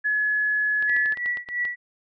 sine tone with pitch glide, 1700 to 1722.7 Hz, G#6 to A6, +40 to -37 cents, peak -20 dBFS, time 0.04-1.15 s, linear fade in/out 20 ms, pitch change +23 cents, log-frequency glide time 0.84-1.01 s
clicks, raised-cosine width 0.3 ms, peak -23 dBFS, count 10, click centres 0.825 / 0.896 / 0.965 / 1.059 / 1.123 / 1.173 / 1.26 / 1.372 / 1.488 / 1.652 s
sine tone with tremolo, 1946 Hz, B6, 26 cents flat, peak -21 dBFS, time 0.87-1.76 s, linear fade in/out 20 ms, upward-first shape triangle, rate 3 Hz, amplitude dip 100%
effects none

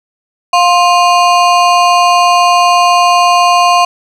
square ring-modulated tone, 880 Hz, A5, in tune, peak -3 dBFS, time 0.53-3.85 s, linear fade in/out 5 ms, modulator 174 Hz, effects low-pass 6000 Hz 12 dB/octave + 7-bit

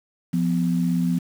sine tone pair together, 174.1 / 250.6 Hz, F3 / B3, -5 / +25 cents, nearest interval tritone, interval 630 cents, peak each -20 / -24 dBFS, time 0.33-1.19 s, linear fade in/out 10 ms, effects 7-bit

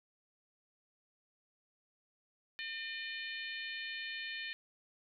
harmonic tone, 604 Hz, D5, 48 cents sharp, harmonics 3 / 4 / 5 / 6 / 7, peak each -43 / -45 / -47 / -49 / -50 dBFS, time 2.59-4.53 s, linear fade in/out 0 ms, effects none

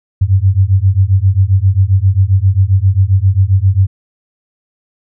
sine beating tone pair, 92.5 / 100 Hz, F#2 / G2, 0 / +35 cents, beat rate 7.5 Hz, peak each -10 dBFS, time 0.21-3.87 s, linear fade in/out 10 ms, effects none

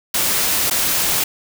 white noise with dropouts, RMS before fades -18 dBFS, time 0.14-1.24 s, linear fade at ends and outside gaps 5 ms, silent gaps 0.7-0.709 s, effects none

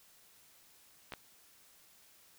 clicks, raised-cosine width 0.3 ms, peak -26 dBFS, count 2, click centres 1.122 / 1.137 s, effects white hiss -63 dBFS RMS until 2.38 s

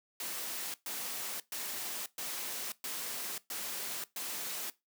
white noise bursts, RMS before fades -39 dBFS, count 7, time 0.2-4.7 s, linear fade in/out 2 ms, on 540 ms, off 120 ms, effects noise-tail reverb RT60 0.2 s tail -19 dB re dry + high-pass 200 Hz 12 dB/octave

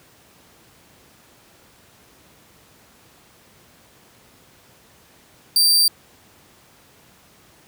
sawtooth tone, 4684 Hz, D8, 5 cents flat, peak -10 dBFS, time 5.56-5.88 s, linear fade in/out 2 ms, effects pink hiss -52 dBFS RMS until 7.67 s + high-pass 80 Hz 12 dB/octave

